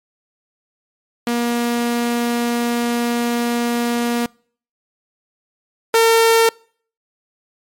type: tone pair in turn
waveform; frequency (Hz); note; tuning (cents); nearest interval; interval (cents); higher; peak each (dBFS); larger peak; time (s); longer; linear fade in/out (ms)
sawtooth; 237.7 / 454.7; A#3 / A#4; +34 / -43; major seventh; 1123; second; -13 / -6; second; 1.27-4.26 / 5.94-6.49; first; 2
effects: noise-tail reverb RT60 0.5 s tail -26 dB re dry + MP3 64 kbps